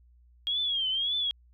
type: tone with vibrato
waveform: sine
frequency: 3263 Hz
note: G#7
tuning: 31 cents flat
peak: -26 dBFS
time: 0.47-1.31 s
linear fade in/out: 0 ms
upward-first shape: triangle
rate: 1.8 Hz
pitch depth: 140 cents each way
effects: added 60 Hz sine -56 dBFS peak until 1.53 s